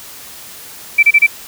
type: tone bursts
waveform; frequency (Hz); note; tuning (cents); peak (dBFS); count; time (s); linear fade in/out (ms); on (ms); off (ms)
sine; 2328; D7; -16; -4; 4; 0.98-1.267; 10; 50; 29
effects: white hiss -34 dBFS RMS until 1.47 s